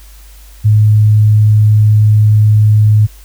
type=tone; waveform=sine; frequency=106.6 Hz; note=G#2; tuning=46 cents sharp; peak=-4 dBFS; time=0.64-3.07 s; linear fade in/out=20 ms; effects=added 50 Hz sine -34 dBFS peak until 3.24 s + white hiss -43 dBFS RMS until 3.24 s